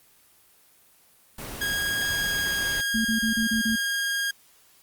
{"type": "noise", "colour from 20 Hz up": "pink", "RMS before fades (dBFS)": -36, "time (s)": [1.38, 2.81], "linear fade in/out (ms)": 5}
{"type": "tone with pitch glide", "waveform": "sawtooth", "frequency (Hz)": [1638, 1624.8], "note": ["G#6", "G#6"], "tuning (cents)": [-24, -38], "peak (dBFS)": -21, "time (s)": [1.61, 4.31], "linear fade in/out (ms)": 5, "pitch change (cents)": -14, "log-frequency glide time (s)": [2.19, 3.3]}
{"type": "tone bursts", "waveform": "sine", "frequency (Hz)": 223.1, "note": "A3", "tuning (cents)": 24, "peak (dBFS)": -23, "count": 6, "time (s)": [2.94, 3.76], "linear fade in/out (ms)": 10, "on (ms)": 110, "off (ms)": 32}
{"effects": ["white hiss -58 dBFS RMS until 4.82 s", "Opus 24 kbps"]}